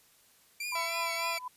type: tone with vibrato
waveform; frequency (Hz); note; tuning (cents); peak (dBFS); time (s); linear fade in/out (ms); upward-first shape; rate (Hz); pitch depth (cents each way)
sawtooth; 2338; D7; -8; -31; 0.6-1.39; 5; triangle; 3.3; 88
type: tone with tremolo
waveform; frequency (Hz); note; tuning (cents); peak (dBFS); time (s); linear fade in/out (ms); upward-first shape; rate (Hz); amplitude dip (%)
sine; 1001; B5; +23; -32; 0.72-1.48; 5; sine; 4.1; 80
type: harmonic tone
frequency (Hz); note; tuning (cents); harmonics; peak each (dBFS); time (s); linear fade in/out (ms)
670; E5; +28; 1 / 2 / 3 / 4 / 5 / 6 / 7 / 8; -39 / -42 / -44 / -45 / -46 / -47 / -47 / -48; 0.75-1.38; 5
effects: white hiss -63 dBFS RMS until 1.56 s + resampled to 32000 Hz